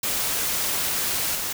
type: noise with level steps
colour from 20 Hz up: white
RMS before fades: -25 / -28 dBFS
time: 0.03-1.53 s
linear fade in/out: 5 ms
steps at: 1.35 s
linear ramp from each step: 5 ms
effects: none